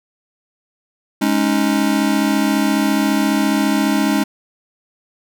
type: chord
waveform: square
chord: Ab suspended fourth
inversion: none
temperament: just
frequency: 207.7 / 276.9 / 311.5 Hz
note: Ab3 / Db4 / Eb4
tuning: 0 / -2 / +2 cents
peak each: -19 / -19 / -20 dBFS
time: 1.21-4.24 s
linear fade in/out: 10 ms
effects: none